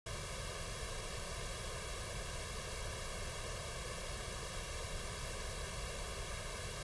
pink noise with comb filter, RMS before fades -43 dBFS, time 0.06-6.83 s, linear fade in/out 5 ms, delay 1.8 ms, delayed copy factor +0.95, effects resampled to 24000 Hz

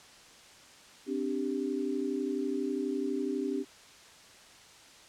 sine chord, C suspended second, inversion none, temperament equal, 261.6 / 293.7 / 392 Hz, C4 / D4 / G4, 0 / 0 / 0 cents, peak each -34 dBFS, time 1.06-3.65 s, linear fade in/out 50 ms, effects white hiss -54 dBFS RMS until 5.08 s + low-pass 7000 Hz 12 dB/octave

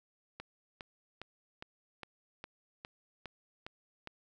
click train, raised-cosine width 0.3 ms, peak -27 dBFS, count 10, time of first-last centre 0.4-4.073 s, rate 2.45 Hz, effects none

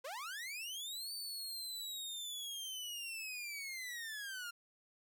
sawtooth linear two-way sweep, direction up then down, 477.9 to 4584 to 1380 Hz, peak -39 dBFS, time 0.04-4.51 s, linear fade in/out 10 ms, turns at 1.13 s, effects none

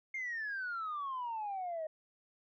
sine exponential sweep, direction down, 2145 to 617 Hz, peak -35 dBFS, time 0.14-1.87 s, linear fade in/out 5 ms, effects tanh soft clip ceiling -33 dBFS

